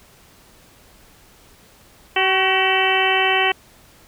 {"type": "harmonic tone with a mistuned harmonic", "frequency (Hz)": 380.5, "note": "F#4", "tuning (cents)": 48, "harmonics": [1, 2, 3, 4, 5, 6, 7, 8], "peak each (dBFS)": [-23, -21, -26, -27, -22, -25, -22, -23], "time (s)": [2.16, 3.52], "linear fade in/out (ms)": 5, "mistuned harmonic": 3, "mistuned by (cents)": -44, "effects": ["pink hiss -50 dBFS RMS until 4.07 s"]}